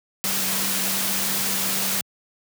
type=tone in noise; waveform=sine; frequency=193 Hz; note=G3; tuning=27 cents flat; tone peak=-34 dBFS; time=0.24-2.01 s; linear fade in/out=0 ms; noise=white; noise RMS=-24 dBFS; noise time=0.24-2.01 s; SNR=-13 dB; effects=high-pass 100 Hz 12 dB/octave